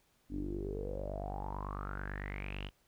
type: tone with low-pass filter sweep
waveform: sawtooth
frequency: 49 Hz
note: G1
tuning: in tune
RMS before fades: -40 dBFS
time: 0.29-2.71 s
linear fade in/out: 50 ms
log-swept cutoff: 270 to 3100 Hz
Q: 9.7
effects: pink hiss -72 dBFS RMS until 2.87 s